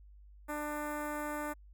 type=tone with notch filter; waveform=10% pulse; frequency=297.7 Hz; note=D4; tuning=24 cents sharp; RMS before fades=-38 dBFS; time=0.48-1.54 s; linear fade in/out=20 ms; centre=4400 Hz; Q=0.53; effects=added 50 Hz sine -53 dBFS peak until 1.73 s